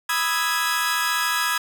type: chord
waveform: sawtooth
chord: E major seventh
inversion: second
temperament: equal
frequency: 987.8 / 1244.5 / 1318.5 / 1661.2 Hz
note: B5 / D#6 / E6 / G#6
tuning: 0 / 0 / 0 / 0 cents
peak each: -24 / -24 / -25 / -20 dBFS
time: 0.09-1.58 s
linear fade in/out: 5 ms
effects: none